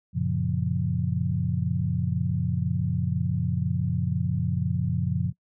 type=chord; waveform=sine; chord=Gb major seventh; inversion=none; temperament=equal; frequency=92.5 / 116.54 / 138.59 / 174.61 Hz; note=Gb2 / Bb2 / Db3 / F3; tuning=0 / 0 / 0 / 0 cents; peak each=-29 / -30 / -28 / -28 dBFS; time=0.13-5.33 s; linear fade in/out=50 ms; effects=noise-tail reverb RT60 0.1 s tail -22 dB re dry